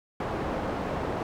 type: low-pass noise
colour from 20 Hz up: white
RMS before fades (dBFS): -31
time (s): 0.2-1.23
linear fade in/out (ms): 2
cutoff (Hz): 750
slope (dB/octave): 12
effects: none